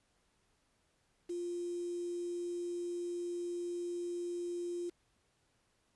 sine tone with quantisation, 349.2 Hz, F4, in tune, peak -36 dBFS, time 1.29-4.9 s, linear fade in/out 10 ms, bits 9, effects pink hiss -75 dBFS RMS until 5.95 s + resampled to 24000 Hz

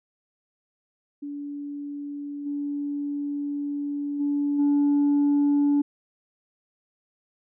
sine tone with level steps, 287.6 Hz, D4, 36 cents flat, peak -31 / -26 / -21 / -16 dBFS, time 1.22-5.82 s, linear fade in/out 10 ms, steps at 2.45 / 4.19 / 4.58 s, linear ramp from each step 20 ms, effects tanh soft clip ceiling -16 dBFS

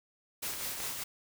white noise with tremolo, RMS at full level -36 dBFS, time 0.42-1.04 s, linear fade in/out 10 ms, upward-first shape sine, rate 5.1 Hz, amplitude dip 40%
clicks, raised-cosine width 0.3 ms, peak -25 dBFS, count 2, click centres 0.537 / 0.803 s
effects none

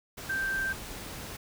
sine tone in noise, 1568 Hz, G6, in tune, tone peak -28 dBFS, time 0.29-0.73 s, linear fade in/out 10 ms, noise pink, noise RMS -41 dBFS, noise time 0.17-1.37 s, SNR +10 dB, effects none

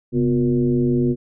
sine tone with frequency modulation, 246.9 Hz, B3, in tune, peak -15 dBFS, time 0.12-1.16 s, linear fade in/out 50 ms, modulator 112 Hz, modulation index 1.2, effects none

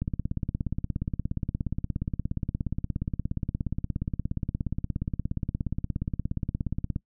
click train, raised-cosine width 5 ms, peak -16 dBFS, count 119, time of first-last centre 0.02-6.961 s, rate 17 Hz, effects noise-tail reverb RT60 0.1 s tail -22 dB re dry

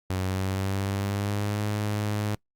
sawtooth tone with pitch glide, 93.7 to 104.57 Hz, F#2 to G#2, +22 to +12 cents, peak -22 dBFS, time 0.1-2.35 s, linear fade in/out 0 ms, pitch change +190 cents, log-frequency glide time 0.24-1.63 s, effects noise-tail reverb RT60 0.1 s tail -24 dB re dry + Opus 48 kbps

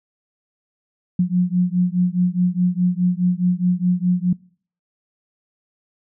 sine beating tone pair, 177.2 / 182 Hz, F3 / F#3, +25 / -28 cents, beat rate 4.8 Hz, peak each -18 dBFS, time 1.19-4.33 s, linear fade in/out 5 ms, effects noise-tail reverb RT60 0.5 s tail -24 dB re dry

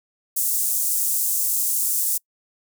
pink high-pass noise, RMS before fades -22 dBFS, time 0.36-2.18 s, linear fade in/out 10 ms, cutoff 7800 Hz, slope 24 dB/octave, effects noise-tail reverb RT60 0.1 s tail -26 dB re dry

